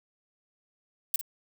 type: noise with echo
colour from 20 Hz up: violet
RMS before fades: -25 dBFS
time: 1.14-1.16 s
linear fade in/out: 2 ms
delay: 52 ms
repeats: 1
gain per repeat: -11 dB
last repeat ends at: 1.212 s
effects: none